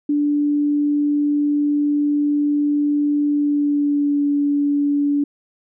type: tone with pitch glide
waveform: sine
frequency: 292.2 to 287.5 Hz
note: D4 to D4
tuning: -9 to -37 cents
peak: -15 dBFS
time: 0.09-5.24 s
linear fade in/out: 5 ms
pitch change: -28 cents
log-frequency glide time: 3.27-4.25 s
effects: none